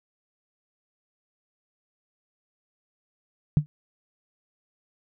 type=tone with exponential decay; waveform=sine; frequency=148.7 Hz; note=D3; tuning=22 cents sharp; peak=-11 dBFS; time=3.57-3.66 s; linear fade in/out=0 ms; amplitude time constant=19 ms; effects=none